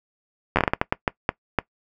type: slowing click train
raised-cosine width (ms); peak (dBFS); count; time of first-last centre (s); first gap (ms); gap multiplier
0.5; -3; 12; 0.56-1.587; 11; 1.39
effects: noise-tail reverb RT60 0.1 s tail -22 dB re dry